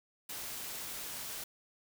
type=noise; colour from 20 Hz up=white; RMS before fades=-42 dBFS; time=0.29-1.44 s; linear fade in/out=5 ms; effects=none